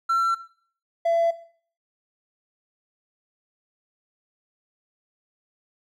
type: tone pair in turn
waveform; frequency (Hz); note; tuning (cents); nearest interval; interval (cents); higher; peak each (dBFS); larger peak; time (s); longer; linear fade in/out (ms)
triangle; 1352 / 672.7; E6 / E5; +43 / +35; octave; 1208; first; -16; neither; 0.09-0.35 / 1.05-1.31; neither; 10
effects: noise-tail reverb RT60 0.5 s tail -17 dB re dry + tanh soft clip ceiling -13 dBFS